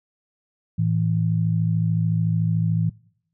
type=tone pair together; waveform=sine; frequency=110 / 163.68 Hz; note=A2 / E3; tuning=0 / -12 cents; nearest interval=perfect fifth; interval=688 cents; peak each=-21 dBFS; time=0.78-2.9 s; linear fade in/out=10 ms; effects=noise-tail reverb RT60 0.7 s tail -23 dB re dry